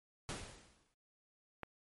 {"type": "noise with exponential decay", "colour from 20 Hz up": "pink", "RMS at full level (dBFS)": -41, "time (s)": [0.29, 0.94], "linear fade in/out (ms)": 0, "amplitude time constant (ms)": 140}
{"type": "click", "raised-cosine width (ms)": 0.5, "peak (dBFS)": -27, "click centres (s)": 1.633}
{"effects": ["MP3 48 kbps"]}